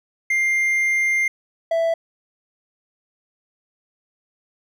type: tone pair in turn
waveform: triangle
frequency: 2100 / 661.5 Hz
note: C7 / E5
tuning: +6 / +6 cents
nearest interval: octave + minor sixth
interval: 2000 cents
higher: first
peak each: -15 dBFS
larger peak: neither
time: 0.3-1.28 / 1.71-1.94 s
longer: first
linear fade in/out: 5 ms
effects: none